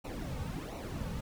brown noise with flanger, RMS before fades -39 dBFS, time 0.04-1.21 s, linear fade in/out 10 ms, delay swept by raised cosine 0.6 to 3 ms, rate 1.4 Hz, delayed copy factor -0.75, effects none

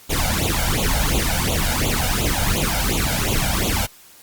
pink noise with flanger, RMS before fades -20 dBFS, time 0.09-3.87 s, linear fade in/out 20 ms, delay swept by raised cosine 0.28 to 1.38 ms, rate 2.8 Hz, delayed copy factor +1, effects white hiss -47 dBFS RMS until 4.22 s + Opus 48 kbps

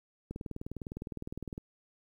click train, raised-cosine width 3 ms, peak -26 dBFS, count 26, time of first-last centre 0.31-1.579 s, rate 19.7 Hz, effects 10-bit

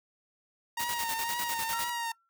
sawtooth tone with vibrato, 932.3 Hz, A#5, in tune, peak -28 dBFS, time 0.77-2.12 s, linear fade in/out 5 ms, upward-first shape triangle, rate 2 Hz, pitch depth 53 cents each way
white noise with tremolo, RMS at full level -35 dBFS, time 0.79-1.9 s, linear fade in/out 10 ms, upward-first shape square, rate 10 Hz, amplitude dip 70%
sine tone with exponential decay, 1355 Hz, E6, 47 cents sharp, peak -34 dBFS, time 1.73-2.29 s, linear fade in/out 0 ms, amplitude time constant 120 ms
effects noise-tail reverb RT60 0.1 s tail -22 dB re dry

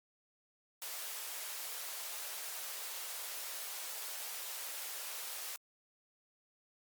white high-pass noise, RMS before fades -43 dBFS, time 0.82-5.56 s, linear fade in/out 0 ms, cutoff 470 Hz, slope 24 dB/octave, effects Opus 48 kbps

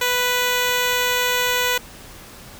5% pulse tone with notch filter, 493.9 Hz, B4, in tune, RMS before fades -20 dBFS, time 0.01-1.78 s, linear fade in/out 5 ms, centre 5000 Hz, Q 1.7, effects pink hiss -41 dBFS RMS until 2.59 s

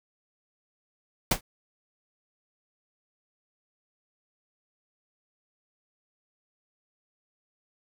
pink noise with exponential decay, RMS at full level -17 dBFS, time 1.31-1.41 s, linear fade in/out 5 ms, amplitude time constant 21 ms, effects none

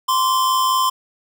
square tone pair together, 1039 / 1143.7 Hz, C6 / D6, -12 / -46 cents, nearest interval major second, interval 166 cents, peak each -16 / -26 dBFS, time 0.08-0.9 s, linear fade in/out 10 ms, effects none

